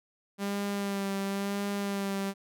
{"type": "tone with vibrato", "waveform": "sawtooth", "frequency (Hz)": 198.9, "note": "G3", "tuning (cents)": 25, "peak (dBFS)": -26, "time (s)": [0.38, 2.34], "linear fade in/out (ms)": 50, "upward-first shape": "sine", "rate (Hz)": 0.96, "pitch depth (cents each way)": 23, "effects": []}